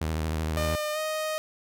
sawtooth tone with vibrato, 79 Hz, D#2, 27 cents sharp, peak -23 dBFS, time 0.01-0.76 s, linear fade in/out 5 ms, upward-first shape sine, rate 13 Hz, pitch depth 59 cents each way
sawtooth tone with pitch glide, 605 to 622.7 Hz, D#5 to D#5, -49 to +1 cents, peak -24 dBFS, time 0.57-1.38 s, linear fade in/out 0 ms, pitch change +50 cents, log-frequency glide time 0.93-0.98 s
effects none

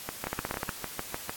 two click trains, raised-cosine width 0.5 ms, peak -16 / -17 dBFS, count 8 / 9, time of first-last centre 0.27-0.692 / 0.09-1.295 s, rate 16.6 / 6.64 Hz, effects white hiss -42 dBFS RMS until 1.36 s + AAC 64 kbps

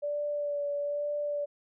sine tone with vibrato, 581 Hz, D5, 19 cents flat, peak -29 dBFS, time 0.02-1.46 s, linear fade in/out 20 ms, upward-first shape sine, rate 1.1 Hz, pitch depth 18 cents each way, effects none

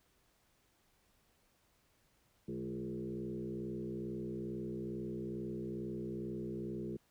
sine tone with frequency modulation, 277.2 Hz, C#4, in tune, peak -38 dBFS, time 2.48-6.97 s, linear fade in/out 5 ms, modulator 62.3 Hz, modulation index 2.3, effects pink hiss -73 dBFS RMS until 7.1 s

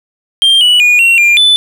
triangle tone with pitch steps, 3181 / 2947 / 2447 / 2735 / 2399 / 3496 Hz, G7 / F#7 / D#7 / F7 / D7 / A7, +25 / -8 / -29 / -37 / +36 / -12 cents, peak -3 dBFS, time 0.42-1.56 s, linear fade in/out 0 ms, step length 190 ms, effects none

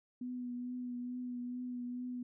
sine tone with vibrato, 246.9 Hz, B3, in tune, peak -38 dBFS, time 0.21-2.23 s, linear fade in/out 5 ms, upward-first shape triangle, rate 2.3 Hz, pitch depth 25 cents each way, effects none

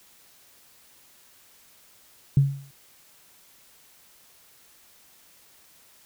sine tone with exponential decay, 138.59 Hz, C#3, in tune, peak -11 dBFS, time 2.37-2.71 s, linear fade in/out 2 ms, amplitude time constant 72 ms, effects tanh soft clip ceiling -7 dBFS + white hiss -56 dBFS RMS until 6.05 s

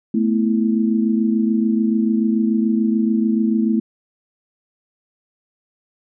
sine chord, A suspended second, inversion none, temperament equal, 220 / 246.9 / 329.6 Hz, A3 / B3 / E4, 0 / 0 / 0 cents, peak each -16 / -22 / -22 dBFS, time 0.14-3.8 s, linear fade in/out 5 ms, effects none

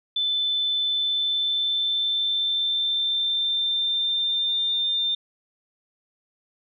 sine tone with pitch glide, 3520 to 3602 Hz, A7 to A7, 0 to +40 cents, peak -21 dBFS, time 0.16-5.15 s, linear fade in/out 5 ms, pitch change +40 cents, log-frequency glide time 0.88-4.73 s, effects none

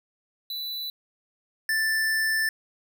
square tone pair in turn, 3974 / 1765.9 Hz, B7 / A6, +10 / +6 cents, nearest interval octave + major second, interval 1404 cents, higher first, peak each -31 / -23 dBFS, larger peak second, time 0.5-0.9 / 1.69-2.49 s, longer second, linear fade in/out 2 ms, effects none

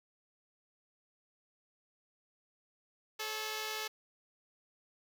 5% pulse tone pair together, 432.7 / 550 Hz, A4 / C#5, -29 / -14 cents, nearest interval major third, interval 415 cents, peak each -26 / -34 dBFS, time 3.19-3.88 s, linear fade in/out 10 ms, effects none

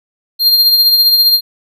square tone with tremolo, 4200 Hz, C8, 6 cents sharp, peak -5 dBFS, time 0.39-1.41 s, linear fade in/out 50 ms, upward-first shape triangle, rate 15 Hz, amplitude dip 50%, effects none

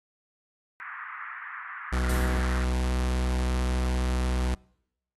pink band-pass noise, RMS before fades -39 dBFS, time 0.8-2.64 s, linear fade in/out 0 ms, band 1100 to 2000 Hz, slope 48 dB/octave
45% pulse tone, 62.8 Hz, B1, 30 cents sharp, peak -24 dBFS, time 1.92-4.55 s, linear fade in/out 10 ms
blue noise with exponential decay, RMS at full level -33 dBFS, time 2.09-2.69 s, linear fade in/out 5 ms, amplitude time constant 130 ms
effects noise-tail reverb RT60 0.8 s tail -26 dB re dry + AAC 32 kbps

